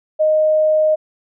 sine tone, 620 Hz, D#5, 6 cents flat, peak -11 dBFS, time 0.19-0.96 s, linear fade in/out 20 ms, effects none

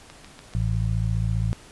click train, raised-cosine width 0.2 ms, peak -25 dBFS, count 4, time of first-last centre 0.1-0.537 s, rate 6.87 Hz
harmonic tone, 55 Hz, A1, in tune, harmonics 1 / 2 / 3, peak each -26 / -23 / -30 dBFS, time 0.55-1.53 s, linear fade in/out 0 ms
effects pink hiss -48 dBFS RMS until 1.71 s + resampled to 24000 Hz

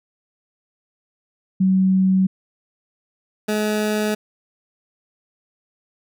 sine / 20% pulse tone pair in turn, 188.8 / 212.4 Hz, F#3 / G#3, +35 / +39 cents, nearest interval major second, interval 204 cents, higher second, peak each -13 / -14 dBFS, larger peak first, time 1.6-2.27 / 3.48-4.15 s, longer neither, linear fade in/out 10 ms, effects none

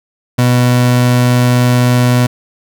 30% pulse tone, 123.47 Hz, B2, in tune, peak -5 dBFS, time 0.38-2.27 s, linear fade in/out 10 ms, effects none

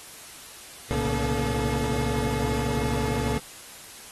30% pulse tone cluster, 64.3 / 113.6 / 140.3 / 239 / 432.4 Hz, C2 / A#2 / C#3 / A#3 / A4, -30 / -44 / +21 / +43 / -30 cents, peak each -29 dBFS, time 0.91-3.38 s, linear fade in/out 0 ms, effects white hiss -44 dBFS RMS until 4.11 s + AAC 32 kbps

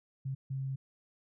sine tone bursts at uneven times, 134.3 Hz, C3, 46 cents sharp, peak -33 dBFS, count 2, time 0.25-0.35 / 0.5-0.76 s, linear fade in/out 10 ms, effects none

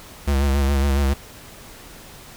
square tone with vibrato, 69.3 Hz, C#2, in tune, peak -17 dBFS, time 0.27-1.14 s, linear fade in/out 10 ms, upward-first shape sine, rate 7.2 Hz, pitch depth 54 cents each way, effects pink hiss -42 dBFS RMS until 2.36 s

